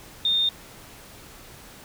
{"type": "tone", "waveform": "sine", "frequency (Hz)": 3645, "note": "A#7", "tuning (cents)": -40, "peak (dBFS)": -19, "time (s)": [0.25, 0.49], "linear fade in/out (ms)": 2, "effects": ["pink hiss -46 dBFS RMS until 1.84 s"]}